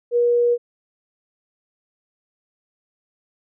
sine tone, 479.2 Hz, A#4, 48 cents sharp, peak -14 dBFS, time 0.11-0.58 s, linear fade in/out 50 ms, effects none

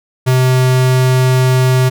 square tone, 128.6 Hz, C3, 30 cents flat, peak -9 dBFS, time 0.26-1.9 s, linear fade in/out 20 ms, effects none

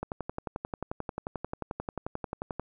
click train, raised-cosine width 1 ms, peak -19 dBFS, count 30, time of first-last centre 0.03-2.596 s, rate 11.3 Hz, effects none

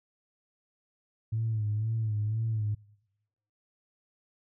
sine tone with vibrato, 109 Hz, A2, 16 cents flat, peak -26 dBFS, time 1.32-2.75 s, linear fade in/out 10 ms, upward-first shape sine, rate 2 Hz, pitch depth 66 cents each way, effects noise-tail reverb RT60 1.0 s tail -26 dB re dry + tanh soft clip ceiling -22 dBFS

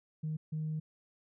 sine tone bursts at uneven times, 155.56 Hz, D#3, in tune, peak -32 dBFS, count 2, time 0.23-0.37 / 0.52-0.8 s, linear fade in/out 10 ms, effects tanh soft clip ceiling -29 dBFS

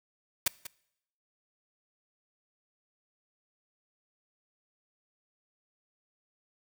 white noise with echo, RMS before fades -25 dBFS, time 0.46-0.48 s, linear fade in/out 5 ms, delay 190 ms, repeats 1, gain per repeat -15 dB, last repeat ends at 0.67 s, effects noise-tail reverb RT60 0.8 s tail -23 dB re dry

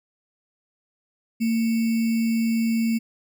sine tone with sample-and-hold, 227.4 Hz, A#3, 43 cents flat, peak -19 dBFS, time 1.4-2.99 s, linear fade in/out 20 ms, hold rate 2450 Hz, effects none

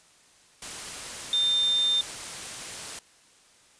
sine tone in noise, 3600 Hz, A7, 39 cents sharp, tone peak -21 dBFS, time 1.33-2.01 s, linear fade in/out 2 ms, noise white, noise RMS -37 dBFS, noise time 0.62-2.99 s, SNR +13 dB, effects white hiss -58 dBFS RMS until 3.79 s + resampled to 22050 Hz

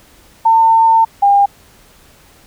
sine tone pair in turn, 902 / 803.6 Hz, A5 / G5, +43 / +43 cents, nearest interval major second, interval 200 cents, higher first, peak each -6 dBFS, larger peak neither, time 0.45-1.05 / 1.22-1.46 s, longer first, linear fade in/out 10 ms, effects pink hiss -46 dBFS RMS until 2.46 s

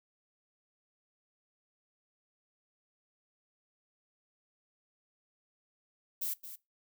violet noise with echo, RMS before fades -35 dBFS, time 6.21-6.34 s, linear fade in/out 10 ms, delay 220 ms, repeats 1, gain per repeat -11 dB, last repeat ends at 6.56 s, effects noise-tail reverb RT60 0.2 s tail -20 dB re dry

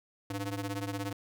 sawtooth ring-modulated tone, 200.2 Hz, G3, 37 cents sharp, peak -27 dBFS, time 0.3-1.13 s, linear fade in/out 5 ms, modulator 91.7 Hz, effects none

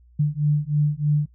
sine beating tone pair, 146.83 / 150.03 Hz, D3 / D3, 0 / +37 cents, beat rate 3.2 Hz, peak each -21 / -21 dBFS, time 0.19-1.26 s, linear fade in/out 10 ms, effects noise-tail reverb RT60 0.1 s tail -22 dB re dry + added 60 Hz sine -50 dBFS peak until 1.34 s

